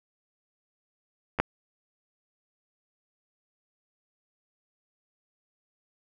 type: clicks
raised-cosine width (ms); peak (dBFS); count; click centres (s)
0.5; -18 / -6; 2; 1.388 / 1.4
effects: none